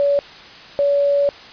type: tone pair in turn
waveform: sine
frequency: 568 / 568 Hz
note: C#5 / C#5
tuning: +42 / +42 cents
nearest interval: unison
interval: 0 cents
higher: neither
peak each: -13 / -13 dBFS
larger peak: neither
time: 0-0.19 / 0.79-1.29 s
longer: second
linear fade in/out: 0 ms
effects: white hiss -39 dBFS RMS until 1.52 s + resampled to 11025 Hz